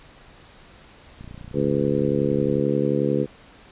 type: click train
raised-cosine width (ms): 5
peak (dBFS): -27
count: 42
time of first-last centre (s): 1.21-2.59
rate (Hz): 29.7
type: harmonic tone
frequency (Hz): 71.2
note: C#2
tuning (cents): +47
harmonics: 2 / 3 / 4 / 5 / 6 / 7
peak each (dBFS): -26 / -26 / -26 / -26 / -26 / -26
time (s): 1.53-3.27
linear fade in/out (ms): 50
effects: pink hiss -49 dBFS RMS until 3.71 s + resampled to 8000 Hz